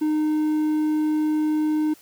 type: tone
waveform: triangle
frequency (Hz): 306.8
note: D#4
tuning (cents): -24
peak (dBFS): -17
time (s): 0.01-1.94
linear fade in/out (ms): 10
effects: white hiss -52 dBFS RMS until 2.01 s